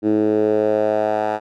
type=tone with band-pass filter sweep; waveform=10% pulse; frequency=106.9 Hz; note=A2; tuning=49 cents flat; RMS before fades=-18 dBFS; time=0.02-1.4 s; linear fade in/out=50 ms; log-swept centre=310 to 880 Hz; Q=3; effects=none